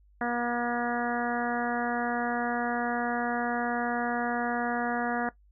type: harmonic tone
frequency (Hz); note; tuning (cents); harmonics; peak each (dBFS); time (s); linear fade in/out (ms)
239.7; A#3; +48; 1 / 2 / 3 / 4 / 5 / 6 / 7 / 8; -32 / -36 / -32 / -38 / -39 / -36 / -35 / -42; 0.21-5.29; 2
effects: noise-tail reverb RT60 0.1 s tail -17 dB re dry + added 50 Hz sine -57 dBFS peak until 5.51 s